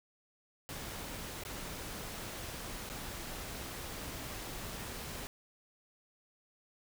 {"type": "noise with dropouts", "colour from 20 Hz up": "pink", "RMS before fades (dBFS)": -43, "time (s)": [0.69, 5.27], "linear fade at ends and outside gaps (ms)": 0, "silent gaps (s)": [[1.436, 1.451], [2.891, 2.899]], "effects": []}